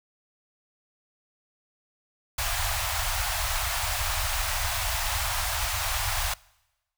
pink band-stop noise, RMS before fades -28 dBFS, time 2.38-6.34 s, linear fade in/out 5 ms, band 100 to 650 Hz, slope 48 dB/octave, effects noise-tail reverb RT60 1.0 s tail -24 dB re dry

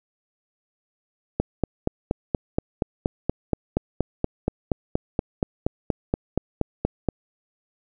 click train, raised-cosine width 2 ms, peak -7 dBFS, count 25, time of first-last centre 1.4-7.087 s, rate 4.22 Hz, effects none

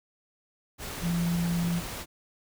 sine tone in noise, 171.3 Hz, F3, 33 cents flat, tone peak -25 dBFS, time 1.01-1.82 s, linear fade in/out 50 ms, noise pink, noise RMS -37 dBFS, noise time 0.78-2.06 s, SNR +9 dB, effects none

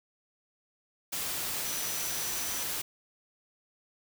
sine tone in noise, 5920 Hz, F#8, in tune, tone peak -39 dBFS, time 1.65-2.64 s, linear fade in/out 10 ms, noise white, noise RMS -34 dBFS, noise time 1.12-2.82 s, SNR -8 dB, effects none

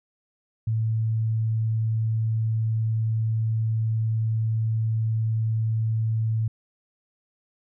sine tone, 111.3 Hz, A2, 20 cents sharp, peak -21 dBFS, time 0.67-6.48 s, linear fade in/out 5 ms, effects none

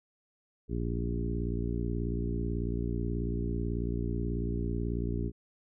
harmonic tone with a mistuned harmonic, 58.27 Hz, A#1, in tune, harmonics 1 / 2 / 3 / 4 / 5 / 6 / 7, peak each -33 / -36 / -38 / -39 / -40 / -41 / -41 dBFS, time 0.68-5.32 s, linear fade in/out 50 ms, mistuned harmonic 1, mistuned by -28 cents, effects none

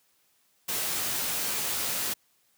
white noise with comb filter, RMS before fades -30 dBFS, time 0.68-2.14 s, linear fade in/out 10 ms, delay 16 ms, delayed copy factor -0.55, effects white hiss -68 dBFS RMS until 2.57 s + high-pass 80 Hz 12 dB/octave

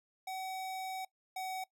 square tone pair in turn, 756 / 752.9 Hz, F#5 / F#5, +37 / +30 cents, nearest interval unison, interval 7 cents, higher first, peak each -39 / -38 dBFS, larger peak second, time 0.27-1.05 / 1.36-1.64 s, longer first, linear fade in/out 5 ms, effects noise-tail reverb RT60 0.1 s tail -20 dB re dry

